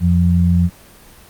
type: tone pair together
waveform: sine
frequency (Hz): 87.31 / 174.46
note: F2 / F3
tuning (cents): 0 / -2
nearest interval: octave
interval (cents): 1198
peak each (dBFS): -13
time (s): 0-0.7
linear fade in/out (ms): 50
effects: pink hiss -43 dBFS RMS until 1.29 s + Opus 24 kbps